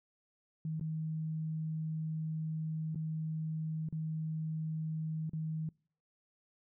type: tone with dropouts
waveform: sine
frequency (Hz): 158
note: D#3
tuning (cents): +27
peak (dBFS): -34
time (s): 0.65-5.69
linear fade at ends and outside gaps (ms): 2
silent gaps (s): 0.797-0.81 / 2.947-2.957 / 3.888-3.925 / 5.295-5.333
effects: noise-tail reverb RT60 0.5 s tail -26 dB re dry